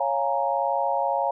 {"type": "chord", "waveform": "sine", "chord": "Bb minor seventh", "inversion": "first", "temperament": "equal", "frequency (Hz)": [554.4, 698.5, 830.6, 932.3], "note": ["Db5", "F5", "Ab5", "Bb5"], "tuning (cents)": [0, 0, 0, 0], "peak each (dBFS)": -27, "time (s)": [0, 1.31], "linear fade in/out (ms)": 5, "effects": []}